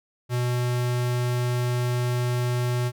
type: tone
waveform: square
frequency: 122.9 Hz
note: B2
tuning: 8 cents flat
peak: -23 dBFS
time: 0.29-2.92 s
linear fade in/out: 50 ms
effects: none